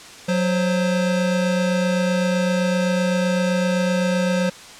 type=tone pair together; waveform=square; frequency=184 / 524.2 Hz; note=F#3 / C5; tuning=-9 / +3 cents; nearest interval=octave + tritone; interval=1812 cents; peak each=-20 / -23 dBFS; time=0.28-4.5 s; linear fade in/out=10 ms; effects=white hiss -40 dBFS RMS until 4.79 s + low-pass 7000 Hz 12 dB/octave